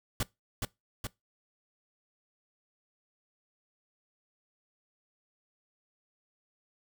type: noise with echo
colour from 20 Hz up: pink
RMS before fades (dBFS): -30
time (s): 0.2-0.23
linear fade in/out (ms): 2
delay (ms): 420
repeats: 2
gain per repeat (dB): -3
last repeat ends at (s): 1.07
effects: noise-tail reverb RT60 0.2 s tail -22 dB re dry